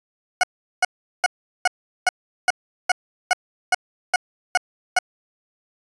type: tone bursts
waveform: 20% pulse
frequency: 730 Hz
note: F#5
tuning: 24 cents flat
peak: -9 dBFS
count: 12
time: 0.41-4.988 s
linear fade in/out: 2 ms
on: 24 ms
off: 390 ms
effects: resampled to 22050 Hz